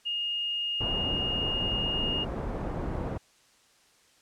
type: tone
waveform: sine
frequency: 2845 Hz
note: F7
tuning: 31 cents sharp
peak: -28 dBFS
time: 0.05-2.25 s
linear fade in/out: 20 ms
type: low-pass noise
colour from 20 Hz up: pink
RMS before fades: -33 dBFS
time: 0.8-3.18 s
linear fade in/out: 10 ms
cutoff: 840 Hz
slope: 12 dB/octave
effects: white hiss -62 dBFS RMS until 4.21 s + low-pass 8000 Hz 12 dB/octave